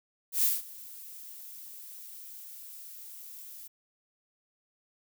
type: noise with ADSR envelope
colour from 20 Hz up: violet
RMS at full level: -24 dBFS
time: 0.32-3.68 s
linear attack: 110 ms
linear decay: 190 ms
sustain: -22 dB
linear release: 11 ms
effects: none